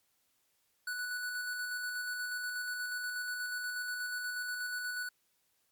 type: tone with tremolo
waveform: square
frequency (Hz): 1480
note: F#6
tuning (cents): 0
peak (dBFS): -35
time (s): 0.87-5.09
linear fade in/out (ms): 5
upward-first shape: square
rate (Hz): 8.3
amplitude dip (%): 25
effects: white hiss -75 dBFS RMS until 5.71 s + MP3 96 kbps